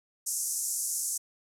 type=band-pass noise; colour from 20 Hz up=pink; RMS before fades=-32 dBFS; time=0.26-1.18 s; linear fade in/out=10 ms; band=6000 to 12000 Hz; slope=48 dB/octave; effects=none